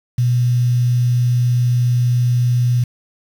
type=tone with quantisation; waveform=sine; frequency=122.4 Hz; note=B2; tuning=15 cents flat; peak=-12 dBFS; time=0.18-2.84 s; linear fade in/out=5 ms; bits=6; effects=none